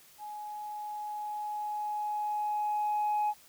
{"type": "tone with level ramp", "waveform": "sine", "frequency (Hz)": 840, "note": "G#5", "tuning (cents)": 19, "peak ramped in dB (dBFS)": [-39, -24], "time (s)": [0.18, 3.34], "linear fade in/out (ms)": 50, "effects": ["tanh soft clip ceiling -24 dBFS", "white hiss -58 dBFS RMS until 3.48 s"]}